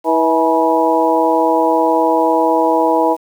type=harmonic tone with a mistuned harmonic; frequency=161.9 Hz; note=E3; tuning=31 cents flat; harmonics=2 / 3 / 4 / 5 / 6; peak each=-17 / -17 / -17 / -17 / -17 dBFS; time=0.04-3.17 s; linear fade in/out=50 ms; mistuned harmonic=5; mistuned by=+67 cents; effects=7-bit